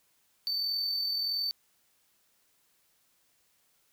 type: tone with amplitude modulation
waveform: triangle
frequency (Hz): 4549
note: C#8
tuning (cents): +44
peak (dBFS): -26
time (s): 0.47-1.51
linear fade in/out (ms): 0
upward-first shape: sine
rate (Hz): 41.5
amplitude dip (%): 35
effects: white hiss -70 dBFS RMS until 3.92 s